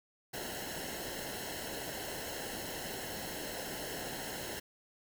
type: noise with comb filter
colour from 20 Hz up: pink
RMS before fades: -41 dBFS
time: 0.33-4.6 s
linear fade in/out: 10 ms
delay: 0.84 ms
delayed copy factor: -0.75
effects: none